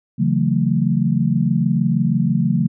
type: chord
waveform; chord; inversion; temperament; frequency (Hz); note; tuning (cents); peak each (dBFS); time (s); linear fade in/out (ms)
sine; F# minor seventh; second; equal with one note detuned; 138.59 / 164.81 / 185 / 224.1; C#3 / E3 / F#3 / A3; 0 / 0 / 0 / +32; -20; 0.18-2.68; 20
effects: none